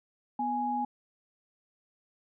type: tone pair together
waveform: sine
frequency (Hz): 247.4 / 832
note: B3 / G#5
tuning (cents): +3 / +3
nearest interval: octave + major sixth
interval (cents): 2100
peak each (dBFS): -34 / -29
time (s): 0.39-0.85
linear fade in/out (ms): 5
effects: none